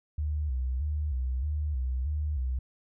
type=tone with vibrato; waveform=sine; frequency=69.3 Hz; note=C#2; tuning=in tune; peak=-27 dBFS; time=0.18-2.59 s; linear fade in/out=5 ms; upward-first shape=square; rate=1.6 Hz; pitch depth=140 cents each way; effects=none